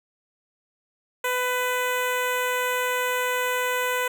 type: tone with notch filter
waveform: 10% pulse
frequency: 499.7 Hz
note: B4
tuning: 20 cents sharp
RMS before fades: -25 dBFS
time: 1.24-4.08 s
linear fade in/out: 5 ms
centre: 4800 Hz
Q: 0.84
effects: none